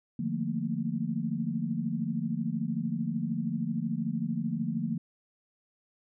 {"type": "chord", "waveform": "sine", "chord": "Bb major seventh", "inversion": "first", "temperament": "equal with one note detuned", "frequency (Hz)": [149.05, 174.61, 220, 233.1], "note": ["D3", "F3", "A3", "Bb3"], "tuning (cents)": [26, 0, 0, 0], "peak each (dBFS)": [-36, -34, -34, -33], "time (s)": [0.19, 4.98], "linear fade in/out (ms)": 5, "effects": []}